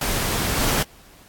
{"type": "noise with level steps", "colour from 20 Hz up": "pink", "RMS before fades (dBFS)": [-23, -21], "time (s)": [0.01, 0.83], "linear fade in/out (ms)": 5, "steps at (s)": 0.56, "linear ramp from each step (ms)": 5, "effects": ["pink hiss -50 dBFS RMS until 1.28 s", "AAC 64 kbps"]}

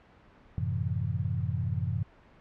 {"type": "chord", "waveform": "sine", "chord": "F# half-diminished seventh", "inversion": "none", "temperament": "equal", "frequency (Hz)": [92.5, 110, 130.81, 164.81], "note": ["F#2", "A2", "C3", "E3"], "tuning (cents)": [0, 0, 0, 0], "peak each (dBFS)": [-32, -33, -33, -36], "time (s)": [0.58, 2.03], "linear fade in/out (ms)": 0, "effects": ["pink hiss -57 dBFS RMS until 2.4 s", "low-pass 2000 Hz 12 dB/octave"]}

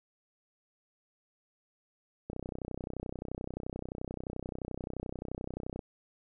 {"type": "click train", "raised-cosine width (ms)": 2, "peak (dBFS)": -24, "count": 111, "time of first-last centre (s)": [2.3, 5.792], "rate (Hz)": 31.5, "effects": []}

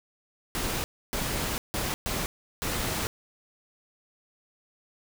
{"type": "noise bursts at uneven times", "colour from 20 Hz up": "pink", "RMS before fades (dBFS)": -30, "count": 5, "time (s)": [[0.55, 0.84], [1.13, 1.58], [1.74, 1.94], [2.06, 2.26], [2.62, 3.07]], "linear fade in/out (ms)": 0, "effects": []}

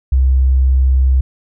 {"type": "tone with tanh clipping", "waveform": "triangle", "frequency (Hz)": 65.41, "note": "C2", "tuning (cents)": 0, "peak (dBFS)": -8, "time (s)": [0.12, 1.21], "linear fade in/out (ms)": 5, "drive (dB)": 4, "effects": []}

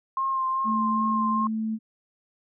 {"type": "tone with vibrato", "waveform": "sine", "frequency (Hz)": 1060, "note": "C6", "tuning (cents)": 22, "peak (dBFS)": -23, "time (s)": [0.17, 1.47], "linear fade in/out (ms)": 2, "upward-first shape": "sine", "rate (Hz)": 2.5, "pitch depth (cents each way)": 22}
{"type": "tone", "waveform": "sine", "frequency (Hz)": 220, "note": "A3", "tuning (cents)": 0, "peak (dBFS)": -25, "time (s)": [0.64, 1.79], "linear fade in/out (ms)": 50}
{"effects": []}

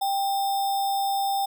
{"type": "tone with sample-and-hold", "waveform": "sine", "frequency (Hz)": 790, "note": "G5", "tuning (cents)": 13, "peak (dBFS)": -22, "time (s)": [0.01, 1.46], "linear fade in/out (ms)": 10, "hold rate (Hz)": 4410, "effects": []}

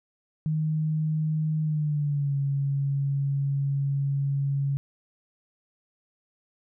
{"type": "tone with pitch glide", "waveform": "sine", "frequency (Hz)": [155.56, 139.39], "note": ["D#3", "C#3"], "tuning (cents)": [0, 10], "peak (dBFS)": -23, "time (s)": [0.46, 4.77], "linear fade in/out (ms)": 0, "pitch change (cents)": -190, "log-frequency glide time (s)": [1.62, 2.36], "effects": []}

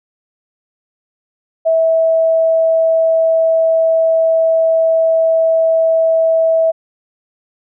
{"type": "tone", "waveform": "sine", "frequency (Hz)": 651, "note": "E5", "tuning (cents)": -22, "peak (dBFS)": -9, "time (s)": [1.65, 6.72], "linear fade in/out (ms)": 20, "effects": []}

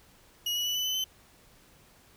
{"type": "tone with pitch steps", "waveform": "35% pulse", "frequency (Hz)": [2900, 2930, 2961, 2992, 3023, 3055], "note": ["F#7", "F#7", "F#7", "F#7", "F#7", "G7"], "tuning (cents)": [-35, -18, 1, 19, 36, -45], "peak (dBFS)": -26, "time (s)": [0.46, 1.042], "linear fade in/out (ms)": 5, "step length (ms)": 97, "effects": ["pink hiss -59 dBFS RMS until 2.16 s"]}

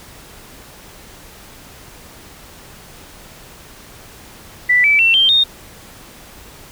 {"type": "tone with pitch steps", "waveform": "sine", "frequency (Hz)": [1975.5, 2309, 2699, 3154, 3686], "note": ["B6", "D7", "E7", "G7", "A#7"], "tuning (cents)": [0, -30, 40, 10, -20], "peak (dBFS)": -9, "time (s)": [4.69, 5.44], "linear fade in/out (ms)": 10, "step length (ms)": 150, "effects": ["pink hiss -40 dBFS RMS until 6.71 s"]}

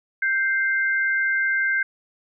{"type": "tone pair together", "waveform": "sine", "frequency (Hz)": [1568, 2093], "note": ["G6", "C7"], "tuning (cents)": [0, 0], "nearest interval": "perfect fourth", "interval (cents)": 500, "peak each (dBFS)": [-20, -25], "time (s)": [0.22, 1.83], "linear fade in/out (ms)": 5, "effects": []}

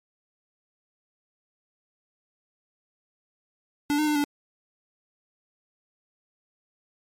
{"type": "tone with pitch steps", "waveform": "square", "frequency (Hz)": [291.2, 304.1, 299.5, 289.8], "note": ["D4", "D#4", "D4", "D4"], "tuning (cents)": [-15, -40, 34, -23], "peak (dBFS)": -22, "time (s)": [3.9, 4.24], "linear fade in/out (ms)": 0, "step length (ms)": 85, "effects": ["MP3 64 kbps"]}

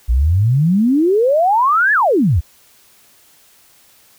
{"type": "exponential two-way sweep", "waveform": "sine", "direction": "up then down", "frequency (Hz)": [55.1, 1777, 67.3], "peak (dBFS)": -10, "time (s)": [0.08, 2.41], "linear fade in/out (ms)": 20, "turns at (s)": 1.93, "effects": ["white hiss -50 dBFS RMS until 4.18 s"]}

